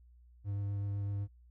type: tone with vibrato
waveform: triangle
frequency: 100.7 Hz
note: G2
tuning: 47 cents sharp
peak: -31 dBFS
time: 0.44-1.28 s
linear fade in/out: 50 ms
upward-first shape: triangle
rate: 7.9 Hz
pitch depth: 13 cents each way
effects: added 60 Hz sine -57 dBFS peak until 1.5 s